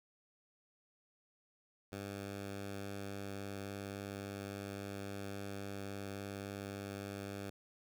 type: tone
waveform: 10% pulse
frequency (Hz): 99.6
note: G2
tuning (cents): +28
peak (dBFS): -34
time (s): 1.92-7.5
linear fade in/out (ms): 5
effects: none

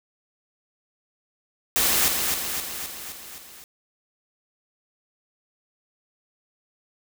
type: noise with echo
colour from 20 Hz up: white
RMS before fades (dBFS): -21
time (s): 1.76-2.08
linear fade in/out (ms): 0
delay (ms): 260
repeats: 6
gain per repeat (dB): -4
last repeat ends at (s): 3.64
effects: none

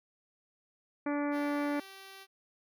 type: harmonic tone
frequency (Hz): 290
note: D4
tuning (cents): -22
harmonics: 1 / 2 / 3 / 4 / 5 / 6 / 7 / 8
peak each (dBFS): -31 / -37 / -41 / -43 / -45 / -47 / -48 / -49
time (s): 1.06-1.8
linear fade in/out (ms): 5
type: tone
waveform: 5% pulse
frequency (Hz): 387.7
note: G4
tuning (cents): -19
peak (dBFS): -37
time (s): 1.31-2.27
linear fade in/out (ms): 50
effects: none

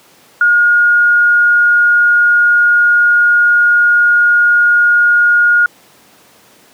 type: tone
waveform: sine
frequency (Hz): 1431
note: F6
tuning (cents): +42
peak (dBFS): -6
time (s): 0.41-5.66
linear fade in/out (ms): 2
effects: pink hiss -45 dBFS RMS until 6.73 s + high-pass 200 Hz 12 dB/octave

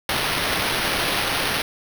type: noise with sample-and-hold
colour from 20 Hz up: white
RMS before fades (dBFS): -23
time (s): 0.09-1.62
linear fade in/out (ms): 2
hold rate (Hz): 7350
effects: none

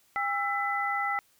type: tone cluster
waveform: sine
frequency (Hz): 807 / 1332 / 2002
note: G#5 / E6 / B6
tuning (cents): -50 / +18 / +23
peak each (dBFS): -31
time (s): 0.16-1.19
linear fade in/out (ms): 0
effects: white hiss -65 dBFS RMS until 1.39 s

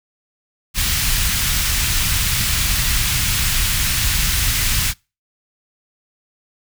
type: band-stop noise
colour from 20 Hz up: pink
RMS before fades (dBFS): -18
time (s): 0.74-4.94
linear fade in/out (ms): 50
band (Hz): 110 to 2000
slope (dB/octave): 12
effects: noise-tail reverb RT60 0.3 s tail -26 dB re dry

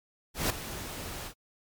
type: noise with ADSR envelope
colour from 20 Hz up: pink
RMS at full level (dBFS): -26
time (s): 0.34-1.34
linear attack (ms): 160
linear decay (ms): 5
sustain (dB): -13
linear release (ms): 79
effects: MP3 96 kbps

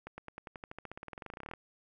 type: accelerating click train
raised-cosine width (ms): 0.5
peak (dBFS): -28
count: 27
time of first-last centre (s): 0.07-1.536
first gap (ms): 110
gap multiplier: 0.94
effects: none

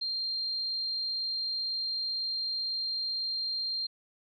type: tone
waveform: sine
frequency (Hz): 4186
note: C8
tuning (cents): 0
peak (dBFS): -30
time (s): 0.01-3.87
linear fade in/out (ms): 10
effects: none

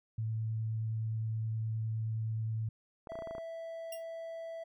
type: tone with vibrato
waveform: sine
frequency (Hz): 110.9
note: A2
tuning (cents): +14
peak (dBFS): -32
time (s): 0.18-2.69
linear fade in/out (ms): 5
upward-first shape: sine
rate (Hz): 9.6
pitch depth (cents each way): 8
type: clicks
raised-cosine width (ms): 1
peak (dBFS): -31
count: 9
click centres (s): 3.072 / 3.12 / 3.155 / 3.189 / 3.222 / 3.273 / 3.31 / 3.351 / 3.382
type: tone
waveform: triangle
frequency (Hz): 659.3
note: E5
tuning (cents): 0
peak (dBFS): -38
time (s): 3.09-4.64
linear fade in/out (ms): 10
type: tone with exponential decay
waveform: 5% pulse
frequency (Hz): 2794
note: F7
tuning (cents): 0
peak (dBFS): -31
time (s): 3.92-4.04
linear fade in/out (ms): 5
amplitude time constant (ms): 25
effects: none

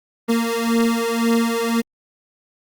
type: beating tone pair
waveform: 30% pulse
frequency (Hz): 230 / 231.9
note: A#3 / A#3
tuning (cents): -23 / -9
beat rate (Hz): 1.9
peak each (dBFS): -17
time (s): 0.28-1.82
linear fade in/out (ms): 20
effects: Opus 32 kbps

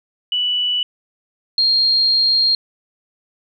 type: tone pair in turn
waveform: sine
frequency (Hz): 2960 / 4222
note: F#7 / C8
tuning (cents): 0 / +15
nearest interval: tritone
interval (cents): 615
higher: second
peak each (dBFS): -16 / -12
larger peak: second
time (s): 0.32-0.83 / 1.58-2.55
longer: second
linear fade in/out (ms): 2
effects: none

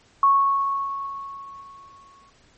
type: tone with exponential decay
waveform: sine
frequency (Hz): 1104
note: C#6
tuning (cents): -7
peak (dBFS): -12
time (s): 0.23-2.3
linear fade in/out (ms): 2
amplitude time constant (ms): 450
effects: pink hiss -57 dBFS RMS until 2.57 s + MP3 32 kbps

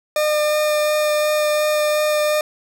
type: tone with vibrato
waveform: 40% pulse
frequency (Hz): 604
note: D5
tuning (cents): +48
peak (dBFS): -15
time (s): 0.16-2.41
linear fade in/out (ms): 2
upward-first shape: sine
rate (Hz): 2.8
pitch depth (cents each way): 8
effects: none

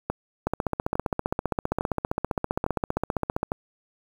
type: two click trains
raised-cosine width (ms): 1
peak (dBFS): -10 / -11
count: 46 / 5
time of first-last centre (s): 0.47-3.431 / 0.1-3.519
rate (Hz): 15.2 / 1.17
effects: 7-bit

